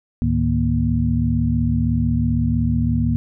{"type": "tone cluster", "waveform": "sine", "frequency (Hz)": [71.1, 106.9, 152.9, 235.9], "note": ["C#2", "A2", "D#3", "A#3"], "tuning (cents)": [45, -49, -30, 21], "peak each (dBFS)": [-22, -21, -23, -20], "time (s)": [0.22, 3.16], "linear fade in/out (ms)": 0, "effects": []}